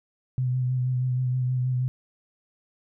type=tone with vibrato; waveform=sine; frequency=126.9 Hz; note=B2; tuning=47 cents sharp; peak=-22 dBFS; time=0.38-1.88 s; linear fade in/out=0 ms; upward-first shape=sine; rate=6.3 Hz; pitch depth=26 cents each way; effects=none